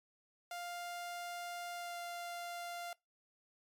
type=tone with pitch glide; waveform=sawtooth; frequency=700 to 695.6 Hz; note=F5 to F5; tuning=+4 to -7 cents; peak=-38 dBFS; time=0.51-2.93 s; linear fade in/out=2 ms; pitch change=-11 cents; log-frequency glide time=1.74-1.97 s; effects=noise-tail reverb RT60 0.2 s tail -24 dB re dry + MP3 96 kbps

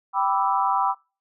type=chord; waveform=sine; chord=E minor seventh; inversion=first; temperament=equal; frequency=784 / 987.8 / 1174.7 / 1318.5 Hz; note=G5 / B5 / D6 / E6; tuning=0 / 0 / 0 / 0 cents; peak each=-24 / -23 / -26 / -28 dBFS; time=0.13-0.95 s; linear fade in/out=50 ms; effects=noise-tail reverb RT60 0.3 s tail -22 dB re dry

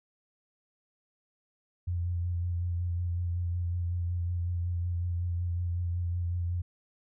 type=tone with vibrato; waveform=sine; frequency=87.31 Hz; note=F2; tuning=in tune; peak=-28 dBFS; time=1.87-6.62 s; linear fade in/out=10 ms; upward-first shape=sine; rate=5.4 Hz; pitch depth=26 cents each way; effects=none

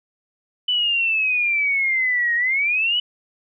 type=exponential two-way sweep; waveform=sine; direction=down then up; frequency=3000 to 1864.7 to 3000 Hz; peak=-17 dBFS; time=0.68-3 s; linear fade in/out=5 ms; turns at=2.35 s; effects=none

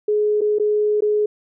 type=tone with dropouts; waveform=sine; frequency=420.8 Hz; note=G#4; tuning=23 cents sharp; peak=-15 dBFS; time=0.08-1.26 s; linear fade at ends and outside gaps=5 ms; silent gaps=0.409-0.415 / 0.586-0.597 / 1.007-1.021 s; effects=none

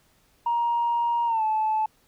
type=tone with pitch glide; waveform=sine; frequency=942 to 868.8 Hz; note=A#5 to A5; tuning=+18 to -22 cents; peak=-20 dBFS; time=0.46-1.86 s; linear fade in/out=5 ms; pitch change=-140 cents; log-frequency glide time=1.26-1.43 s; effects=tanh soft clip ceiling -17 dBFS + pink hiss -63 dBFS RMS until 2.07 s

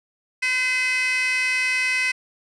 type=tone with high-pass filter; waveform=15% pulse; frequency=510 Hz; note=C5; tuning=44 cents flat; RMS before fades=-22 dBFS; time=0.42-2.12 s; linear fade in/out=10 ms; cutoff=2300 Hz; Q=6.8; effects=resampled to 24000 Hz

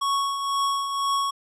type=tone with tremolo; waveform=square; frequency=1108.7 Hz; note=C#6; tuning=in tune; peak=-21 dBFS; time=0.01-1.31 s; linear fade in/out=10 ms; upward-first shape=triangle; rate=2 Hz; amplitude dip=55%; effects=low-pass 10000 Hz 12 dB/octave

